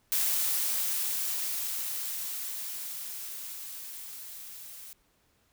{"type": "noise with level ramp", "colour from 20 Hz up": "blue", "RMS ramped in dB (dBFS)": [-27, -46], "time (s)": [0.12, 4.93], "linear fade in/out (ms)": 0, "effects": ["pink hiss -69 dBFS RMS until 5.52 s"]}